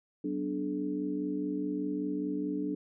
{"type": "tone cluster", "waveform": "sine", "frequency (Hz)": [189.2, 248.3, 293.2, 429], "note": ["F#3", "B3", "D4", "A4"], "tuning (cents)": [39, 9, -3, -44], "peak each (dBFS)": [-38, -40, -32, -40], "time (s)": [0.24, 2.75], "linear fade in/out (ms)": 5, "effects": []}